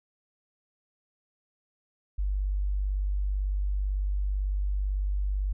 sine tone, 49 Hz, G1, in tune, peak -25 dBFS, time 2.18-5.53 s, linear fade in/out 10 ms, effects none

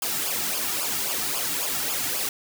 white noise with flanger, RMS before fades -27 dBFS, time 0.02-2.29 s, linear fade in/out 2 ms, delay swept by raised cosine 0.5 to 2 ms, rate 3.7 Hz, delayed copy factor -0.75, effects none

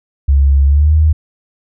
sine tone with pitch glide, 69.3 to 77.79 Hz, C#2 to D#2, 0 to 0 cents, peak -6 dBFS, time 0.28-1.13 s, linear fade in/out 10 ms, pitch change +200 cents, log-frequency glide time 0.66-0.94 s, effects none

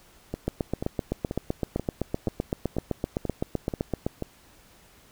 two click trains, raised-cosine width 2 ms, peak -16 / -12 dBFS, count 9 / 29, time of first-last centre 0.34-4.223 / 0.48-4.065 s, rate 2.06 / 7.81 Hz, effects pink hiss -56 dBFS RMS until 5.11 s

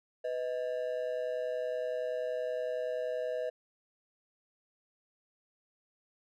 triangle ring-modulated tone, 564 Hz, C#5, 30 cents sharp, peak -27 dBFS, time 0.24-3.5 s, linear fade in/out 10 ms, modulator 65.3 Hz, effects none

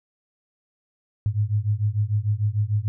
sine beating tone pair, 101.7 / 108.4 Hz, G#2 / A2, -36 / -25 cents, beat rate 6.7 Hz, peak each -23 dBFS, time 1.26-2.88 s, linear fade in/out 0 ms, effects none

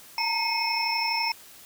sine tone cluster, 897 / 929 / 2167 / 2525 / 5330 Hz, A5 / A#5 / C#7 / D#7 / E8, +33 / -6 / -40 / +25 / +18 cents, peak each -33 / -29 / -32 / -32 / -28 dBFS, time 0.18-1.32 s, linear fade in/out 2 ms, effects white hiss -49 dBFS RMS until 1.65 s

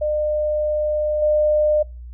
sine tone with level steps, 604 Hz, D5, 48 cents sharp, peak -18 / -14 dBFS, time 0.01-1.83 s, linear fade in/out 10 ms, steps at 1.22 s, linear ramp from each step 5 ms, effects noise-tail reverb RT60 0.3 s tail -25 dB re dry + added 60 Hz sine -33 dBFS peak until 2.13 s

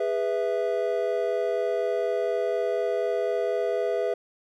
triangle chord, E major, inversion first, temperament equal with one note detuned, 409.8 / 493.9 / 659.3 Hz, G#4 / B4 / E5, -23 / 0 / 0 cents, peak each -26 dBFS, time 0-4.14 s, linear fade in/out 5 ms, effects none

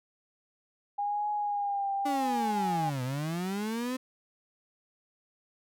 sine tone with vibrato, 813 Hz, G#5, 37 cents flat, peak -28 dBFS, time 0.98-2.9 s, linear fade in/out 10 ms, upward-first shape triangle, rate 0.79 Hz, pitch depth 51 cents each way
35% pulse linear two-way sweep, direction down then up, 293.7 to 123.47 to 260.7 Hz, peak -29 dBFS, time 2.05-3.97 s, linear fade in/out 10 ms, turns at 3.03 s
effects none

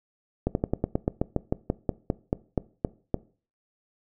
slowing click train, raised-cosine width 2 ms, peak -10 dBFS, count 17, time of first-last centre 0.47-3.143 s, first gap 81 ms, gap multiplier 1.09, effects noise-tail reverb RT60 0.4 s tail -20 dB re dry

